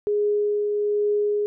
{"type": "tone with tremolo", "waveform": "sine", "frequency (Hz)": 414.9, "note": "G#4", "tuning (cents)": -2, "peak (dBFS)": -18, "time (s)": [0.07, 1.46], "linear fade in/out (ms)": 0, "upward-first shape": "triangle", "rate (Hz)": 1.2, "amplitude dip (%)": 30, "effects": []}